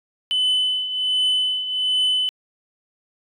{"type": "tone with tremolo", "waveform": "sine", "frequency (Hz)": 3016, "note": "F#7", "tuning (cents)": 32, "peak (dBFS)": -13, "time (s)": [0.31, 2.29], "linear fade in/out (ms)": 0, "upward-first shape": "triangle", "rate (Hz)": 1.3, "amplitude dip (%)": 75, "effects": ["tanh soft clip ceiling -15 dBFS"]}